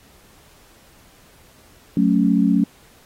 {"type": "chord", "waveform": "sine", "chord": "F# minor", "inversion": "none", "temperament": "equal", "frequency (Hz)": [185, 220, 277.2], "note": ["F#3", "A3", "C#4"], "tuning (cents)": [0, 0, 0], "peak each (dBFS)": -18, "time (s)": [1.97, 2.64], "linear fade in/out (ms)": 2, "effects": ["pink hiss -52 dBFS RMS until 3.05 s", "AAC 48 kbps"]}